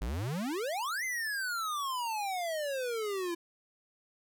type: exponential two-way sweep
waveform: square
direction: up then down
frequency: 49 to 2093 to 334.4 Hz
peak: -33 dBFS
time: 0.01-3.35 s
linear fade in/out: 10 ms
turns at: 1.04 s
effects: none